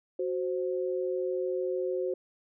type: tone pair together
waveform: sine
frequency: 370 / 523.3 Hz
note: F#4 / C5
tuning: 0 / 0 cents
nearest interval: tritone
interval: 600 cents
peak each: -30 / -32 dBFS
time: 0.19-2.14 s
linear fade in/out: 5 ms
effects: none